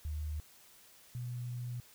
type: tone pair in turn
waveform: sine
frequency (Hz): 75.9 / 122.27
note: D#2 / B2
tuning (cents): -42 / -17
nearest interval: minor sixth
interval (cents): 825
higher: second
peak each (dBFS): -35 / -37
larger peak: first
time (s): 0.05-0.4 / 1.15-1.8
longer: second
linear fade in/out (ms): 0
effects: white hiss -60 dBFS RMS until 1.94 s